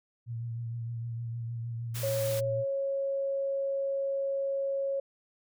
sine tone with vibrato, 116.54 Hz, A#2, in tune, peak -33 dBFS, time 0.26-2.65 s, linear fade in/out 50 ms, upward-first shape triangle, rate 6.5 Hz, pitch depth 36 cents each way
white high-pass noise, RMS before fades -39 dBFS, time 1.94-2.41 s, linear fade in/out 20 ms, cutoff 100 Hz, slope 96 dB/octave
sine tone, 549 Hz, C#5, 17 cents flat, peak -28 dBFS, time 2.03-5 s, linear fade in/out 5 ms
effects none

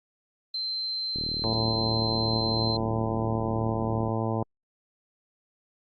sine tone, 4108 Hz, C8, 33 cents flat, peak -28 dBFS, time 0.54-2.77 s, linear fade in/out 5 ms
click train, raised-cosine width 3 ms, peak -23 dBFS, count 113, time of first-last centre 1.16-4.084 s, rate 38.3 Hz
harmonic tone, 111.9 Hz, A2, 30 cents sharp, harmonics 1 / 2 / 3 / 4 / 5 / 6 / 7 / 8 / 9, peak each -29 / -32 / -34 / -35 / -36 / -37 / -37 / -38 / -39 dBFS, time 1.44-4.43 s, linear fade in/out 0 ms
effects Opus 32 kbps

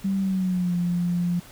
sine tone with pitch glide, 194.2 to 175.02 Hz, G3 to F3, -16 to +4 cents, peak -21 dBFS, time 0.04-1.4 s, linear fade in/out 10 ms, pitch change -180 cents, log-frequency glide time 0.2-0.75 s, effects pink hiss -47 dBFS RMS until 1.51 s

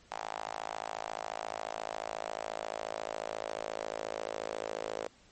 sawtooth tone with high-pass filter sweep, 54.2 Hz, A1, 25 cents flat, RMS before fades -39 dBFS, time 0.11-5.08 s, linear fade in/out 5 ms, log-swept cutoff 790 to 510 Hz, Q 3.5, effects pink hiss -62 dBFS RMS until 5.31 s + MP3 32 kbps

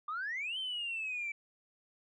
sine exponential two-way sweep, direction up then down, 1174.7 to 3136 to 2303 Hz, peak -34 dBFS, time 0.08-1.32 s, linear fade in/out 5 ms, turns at 0.58 s, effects tanh soft clip ceiling -31 dBFS

